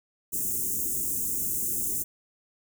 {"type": "band-stop noise", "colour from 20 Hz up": "white", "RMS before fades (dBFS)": -29, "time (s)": [0.32, 2.04], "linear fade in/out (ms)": 20, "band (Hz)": [410, 6600], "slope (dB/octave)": 48, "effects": []}